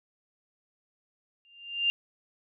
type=tone with exponential growth; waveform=sine; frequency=2794 Hz; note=F7; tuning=in tune; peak=-20 dBFS; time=1.45-1.9 s; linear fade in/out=0 ms; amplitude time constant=97 ms; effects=none